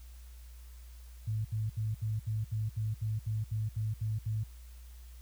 sine tone bursts, 108.8 Hz, A2, 19 cents flat, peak -30 dBFS, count 13, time 1.27-4.438 s, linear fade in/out 10 ms, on 180 ms, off 69 ms, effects added 60 Hz sine -47 dBFS peak until 5.21 s + white hiss -62 dBFS RMS until 5.21 s

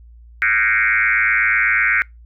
sine tone with frequency modulation, 1862 Hz, A#6, 2 cents flat, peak -13 dBFS, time 0.42-2.02 s, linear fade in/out 0 ms, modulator 108 Hz, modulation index 4.2, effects noise-tail reverb RT60 0.2 s tail -26 dB re dry + added 58 Hz sine -40 dBFS peak until 2.25 s

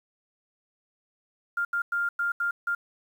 sine tone bursts at uneven times, 1400 Hz, F6, 4 cents sharp, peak -24 dBFS, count 6, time 1.57-1.65 / 1.73-1.82 / 1.92-2.09 / 2.19-2.32 / 2.4-2.51 / 2.67-2.75 s, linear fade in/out 5 ms, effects 9-bit

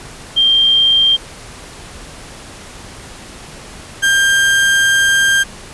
sine / 35% pulse tone pair in turn, 3179 / 1592.4 Hz, G7 / G6, +24 / +27 cents, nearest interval octave, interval 1197 cents, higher first, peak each -8 dBFS, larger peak neither, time 0.36-1.17 / 4.02-5.44 s, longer second, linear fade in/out 20 ms, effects pink hiss -34 dBFS RMS until 5.73 s + resampled to 24000 Hz

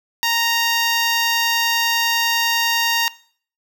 10% pulse tone, 930 Hz, A#5, 4 cents flat, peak -8 dBFS, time 0.23-3.08 s, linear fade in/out 0 ms, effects noise-tail reverb RT60 0.5 s tail -20 dB re dry

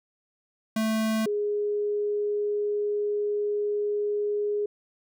square / sine tone pair in turn, 220 / 414.5 Hz, A3 / G#4, 0 / -3 cents, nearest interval major seventh, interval 1097 cents, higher second, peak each -24 dBFS, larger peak neither, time 0.76-1.26 / 1.26-4.66 s, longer second, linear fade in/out 5 ms, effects none

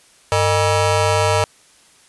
20% pulse ring-modulated tone, 355.1 Hz, F4, 29 cents sharp, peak -6 dBFS, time 0.32-1.44 s, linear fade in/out 0 ms, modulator 256 Hz, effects white hiss -51 dBFS RMS until 2.08 s + resampled to 24000 Hz

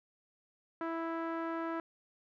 sawtooth tone with low-pass filter, 329.6 Hz, E4, in tune, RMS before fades -37 dBFS, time 0.81-1.8 s, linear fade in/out 2 ms, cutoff 1400 Hz, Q 2.1, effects none

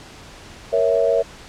sine chord, A# diminished, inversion none, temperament equal, 466.2 / 554.4 / 659.3 Hz, A#4 / C#5 / E5, 0 / 0 / 0 cents, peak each -19 dBFS, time 0.72-1.23 s, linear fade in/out 20 ms, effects pink hiss -41 dBFS RMS until 1.48 s + low-pass 7000 Hz 12 dB/octave

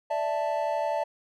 triangle chord, D suspended second, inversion none, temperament equal, 587.3 / 659.3 / 880 Hz, D5 / E5 / A5, 0 / 0 / 0 cents, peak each -28 dBFS, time 0.1-1.04 s, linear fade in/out 10 ms, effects none

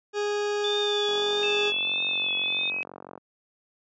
40% pulse tone, 413.3 Hz, G#4, 8 cents flat, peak -24 dBFS, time 0.13-1.73 s, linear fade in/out 50 ms
sine tone with vibrato, 3517 Hz, A7, 1 cent flat, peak -27 dBFS, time 0.64-2.7 s, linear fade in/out 2 ms, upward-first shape triangle, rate 1.6 Hz, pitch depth 61 cents each way
click train, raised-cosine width 1 ms, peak -26 dBFS, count 97, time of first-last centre 1.09-3.177 s, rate 46 Hz
sine tone with pitch glide, 2631 to 2543 Hz, E7 to D#7, -4 to +37 cents, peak -27 dBFS, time 1.43-2.83 s, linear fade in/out 0 ms, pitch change -59 cents, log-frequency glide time 1.82-2.56 s
effects high-pass 200 Hz 12 dB/octave + resampled to 16000 Hz

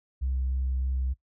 sine tone with vibrato, 65 Hz, C2, 11 cents flat, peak -24 dBFS, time 0.21-1.14 s, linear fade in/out 20 ms, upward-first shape sine, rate 3.3 Hz, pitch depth 10 cents each way, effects noise-tail reverb RT60 0.1 s tail -19 dB re dry + tanh soft clip ceiling -22 dBFS

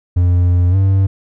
triangle tone with pitch glide, 88.6 to 96.62 Hz, F2 to G2, +25 to -25 cents, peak -7 dBFS, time 0.16-1.07 s, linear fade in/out 10 ms, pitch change +150 cents, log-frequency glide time 0.7-0.76 s, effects none

